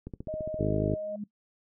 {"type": "click train", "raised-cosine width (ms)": 3, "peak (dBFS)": -25, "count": 8, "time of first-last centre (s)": [0.07, 0.543], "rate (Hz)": 14.8}
{"type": "tone", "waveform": "sine", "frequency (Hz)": 622.3, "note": "D#5", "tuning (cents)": 0, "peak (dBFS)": -32, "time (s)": [0.28, 1.16], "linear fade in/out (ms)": 5}
{"type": "harmonic tone", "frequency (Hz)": 51.91, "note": "G#1", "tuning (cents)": 0, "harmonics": [1, 2, 3, 4, 5, 6, 7, 8, 9], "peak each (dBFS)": [-36, -32, -32, -35, -37, -33, -37, -34, -38], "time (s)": [0.59, 0.95], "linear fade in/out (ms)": 5}
{"type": "tone with exponential growth", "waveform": "sine", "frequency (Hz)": 207.7, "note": "G#3", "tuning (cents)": 0, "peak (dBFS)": -31, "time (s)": [0.91, 1.24], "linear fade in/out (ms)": 5, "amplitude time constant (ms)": 70}
{"effects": ["noise-tail reverb RT60 0.1 s tail -18 dB re dry"]}